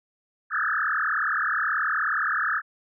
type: tone with frequency modulation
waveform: sine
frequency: 1500 Hz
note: F#6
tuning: 23 cents sharp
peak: -22 dBFS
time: 0.5-2.62 s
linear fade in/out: 50 ms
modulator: 38.9 Hz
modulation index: 6.8
effects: none